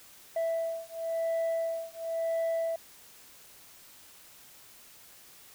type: beating tone pair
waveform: sine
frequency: 659.3 / 660.26 Hz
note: E5 / E5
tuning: 0 / +3 cents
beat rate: 0.96 Hz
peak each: -30 dBFS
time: 0.36-2.76 s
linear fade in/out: 5 ms
effects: tanh soft clip ceiling -26 dBFS + white hiss -54 dBFS RMS until 5.54 s